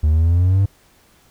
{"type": "exponential sweep", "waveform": "triangle", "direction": "up", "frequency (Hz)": [74.7, 100.3], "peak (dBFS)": -9, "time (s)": [0.03, 0.66], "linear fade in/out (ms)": 10, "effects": ["tanh soft clip ceiling -5 dBFS", "pink hiss -54 dBFS RMS until 1.3 s"]}